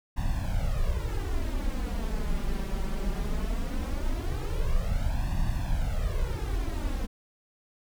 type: noise with flanger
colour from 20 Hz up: brown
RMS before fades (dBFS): -28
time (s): 0.16-7.07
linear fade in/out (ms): 20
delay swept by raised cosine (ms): 1.1 to 5.2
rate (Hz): 0.19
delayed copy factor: +1
effects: none